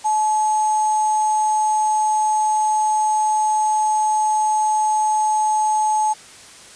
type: tone with sample-and-hold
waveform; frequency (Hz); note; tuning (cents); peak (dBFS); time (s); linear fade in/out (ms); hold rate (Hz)
sine; 860; A5; -40; -15; 0.04-6.14; 20; 7350
effects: white hiss -42 dBFS RMS until 6.75 s + resampled to 22050 Hz